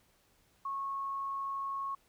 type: tone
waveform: sine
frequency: 1097 Hz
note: C#6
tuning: 18 cents flat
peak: -34 dBFS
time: 0.65-1.95 s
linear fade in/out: 5 ms
effects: pink hiss -69 dBFS RMS until 2.08 s